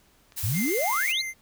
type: click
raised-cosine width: 0.2 ms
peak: -32 dBFS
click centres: 0.322 s
type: noise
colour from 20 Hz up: blue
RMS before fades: -32 dBFS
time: 0.36-1.13 s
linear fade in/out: 20 ms
type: exponential sweep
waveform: sine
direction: up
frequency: 88.8 to 4435 Hz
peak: -24 dBFS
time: 0.43-1.22 s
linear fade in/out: 10 ms
type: tone with vibrato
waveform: square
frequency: 2093 Hz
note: C7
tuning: in tune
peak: -31 dBFS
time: 0.53-1.34 s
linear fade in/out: 50 ms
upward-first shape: sine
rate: 6.3 Hz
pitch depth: 12 cents each way
effects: pink hiss -61 dBFS RMS until 1.41 s